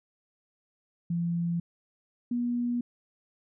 sine tone pair in turn, 170.6 / 241.3 Hz, F3 / B3, -40 / -40 cents, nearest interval tritone, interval 600 cents, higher second, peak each -26 dBFS, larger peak neither, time 1.1-1.6 / 2.31-2.81 s, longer neither, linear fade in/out 5 ms, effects none

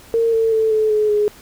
sine tone with pitch steps, 458.3 / 449.9 / 441.7 / 433.6 / 425.6 / 417.8 Hz, A#4 / A4 / A4 / A4 / G#4 / G#4, -29 / +39 / +7 / -25 / +42 / +10 cents, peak -13 dBFS, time 0.14-1.28 s, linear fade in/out 0 ms, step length 190 ms, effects pink hiss -44 dBFS RMS until 1.41 s

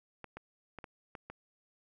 clicks, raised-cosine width 0.5 ms, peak -29 dBFS, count 6, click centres 0.243 / 0.37 / 0.787 / 0.842 / 1.152 / 1.3 s, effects none

